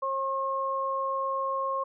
sine tone pair together, 538.5 / 1077 Hz, C5 / C6, +50 / +50 cents, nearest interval octave, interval 1200 cents, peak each -32 / -28 dBFS, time 0.02-1.84 s, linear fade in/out 10 ms, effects none

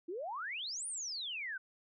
sine exponential two-way sweep, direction up then down, 320.9 to 9670 to 1468 Hz, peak -38 dBFS, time 0.08-1.58 s, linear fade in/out 10 ms, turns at 0.87 s, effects none

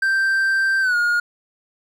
triangle tone with pitch glide, 1568 to 1429.6 Hz, G6 to F6, 0 to +40 cents, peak -14 dBFS, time 0.02-1.2 s, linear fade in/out 5 ms, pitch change -160 cents, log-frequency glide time 0.81-0.96 s, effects none

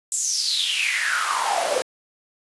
pink noise with high-pass filter sweep, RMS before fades -23 dBFS, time 0.12-1.82 s, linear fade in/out 0 ms, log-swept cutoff 7900 to 490 Hz, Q 7.7, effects resampled to 24000 Hz

